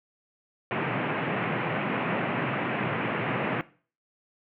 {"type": "band-pass noise", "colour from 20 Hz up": "pink", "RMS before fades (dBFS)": -29, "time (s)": [0.71, 3.61], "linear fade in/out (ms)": 0, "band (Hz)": [120, 2700], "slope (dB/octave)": 48, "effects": ["noise-tail reverb RT60 0.4 s tail -18 dB re dry"]}